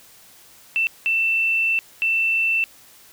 sine tone bursts at uneven times, 2674 Hz, E7, 24 cents sharp, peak -17 dBFS, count 3, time 0.76-0.87 / 1.06-1.79 / 2.02-2.64 s, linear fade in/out 0 ms, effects white hiss -49 dBFS RMS until 3.12 s

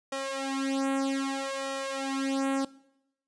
sawtooth tone with flanger, 271 Hz, C#4, 39 cents flat, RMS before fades -30 dBFS, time 0.12-2.65 s, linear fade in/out 5 ms, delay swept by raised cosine 1.6 to 3.6 ms, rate 0.63 Hz, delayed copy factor +0.95, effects noise-tail reverb RT60 0.8 s tail -20 dB re dry + resampled to 22050 Hz

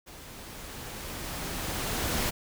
pink noise with level ramp, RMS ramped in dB -47 to -28 dBFS, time 0.06-2.31 s, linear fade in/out 20 ms, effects none

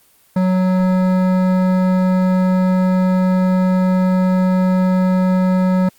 triangle tone with hard clipping, 185 Hz, F#3, in tune, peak -14 dBFS, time 0.36-5.89 s, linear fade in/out 5 ms, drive 18 dB, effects white hiss -53 dBFS RMS until 5.98 s + Opus 24 kbps

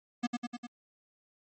square tone with echo, 241 Hz, B3, 42 cents flat, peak -28 dBFS, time 0.23-0.27 s, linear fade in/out 10 ms, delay 100 ms, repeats 4, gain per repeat -3 dB, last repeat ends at 0.67 s, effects MP3 32 kbps

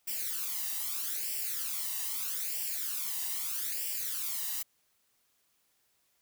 blue noise with flanger, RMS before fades -35 dBFS, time 0.07-4.63 s, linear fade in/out 10 ms, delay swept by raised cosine 0.38 to 1.05 ms, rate 0.79 Hz, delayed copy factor +0.75, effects white hiss -73 dBFS RMS until 6.21 s

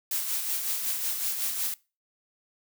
blue noise with tremolo, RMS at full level -28 dBFS, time 0.11-1.74 s, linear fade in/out 2 ms, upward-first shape sine, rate 5.4 Hz, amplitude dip 45%, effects noise-tail reverb RT60 0.3 s tail -22 dB re dry

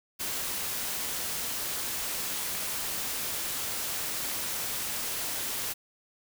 white noise, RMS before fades -33 dBFS, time 0.19-5.74 s, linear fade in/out 20 ms, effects none

